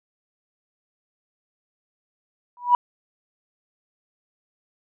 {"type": "tone with exponential growth", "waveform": "sine", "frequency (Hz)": 975, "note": "B5", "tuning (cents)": -23, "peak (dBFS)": -8, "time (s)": [2.57, 2.75], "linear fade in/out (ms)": 1, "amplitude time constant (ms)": 38, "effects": ["tanh soft clip ceiling -4 dBFS"]}